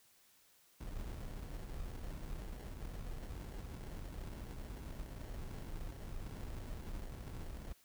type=noise with sample-and-hold; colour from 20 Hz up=brown; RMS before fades=-45 dBFS; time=0.8-7.73 s; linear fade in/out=5 ms; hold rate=1225 Hz; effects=white hiss -68 dBFS RMS until 7.84 s